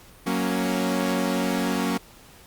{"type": "chord", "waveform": "sawtooth", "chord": "F# major", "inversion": "none", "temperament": "equal", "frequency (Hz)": [185, 233.1, 277.2], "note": ["F#3", "A#3", "C#4"], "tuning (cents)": [0, 0, 0], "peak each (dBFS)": -23, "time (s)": [0.26, 1.98], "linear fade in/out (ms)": 10, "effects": ["pink hiss -50 dBFS RMS until 2.46 s", "Opus 48 kbps"]}